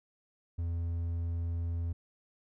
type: tone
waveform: triangle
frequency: 84.6 Hz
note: E2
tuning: 45 cents sharp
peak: -29 dBFS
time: 0.58-1.93 s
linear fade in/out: 10 ms
effects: none